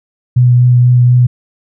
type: tone with vibrato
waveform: sine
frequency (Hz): 123.47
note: B2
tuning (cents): 0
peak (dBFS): -4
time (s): 0.36-1.27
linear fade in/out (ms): 10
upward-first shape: triangle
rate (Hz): 4.1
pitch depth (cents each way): 16
effects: none